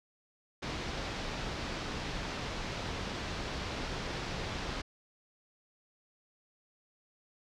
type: low-pass noise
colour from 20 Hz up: pink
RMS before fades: -38 dBFS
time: 0.62-4.82 s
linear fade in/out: 10 ms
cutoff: 5400 Hz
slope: 24 dB/octave
effects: none